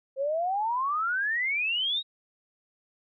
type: exponential sweep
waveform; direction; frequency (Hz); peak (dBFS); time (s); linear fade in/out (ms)
sine; up; 523.3 to 3840; -25; 0.16-2.03; 50
effects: none